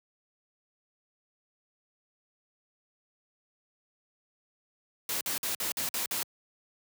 white noise bursts, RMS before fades -32 dBFS, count 7, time 5.09-6.23 s, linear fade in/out 2 ms, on 120 ms, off 50 ms, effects high-pass 100 Hz 12 dB/octave

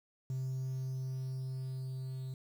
triangle tone with level ramp, 130.81 Hz, C3, in tune, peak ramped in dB -31 to -36 dBFS, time 0.3-2.34 s, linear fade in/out 2 ms, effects tanh soft clip ceiling -29 dBFS + 10-bit

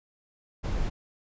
brown noise, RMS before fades -28 dBFS, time 0.63-0.9 s, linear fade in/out 20 ms, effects resampled to 16000 Hz

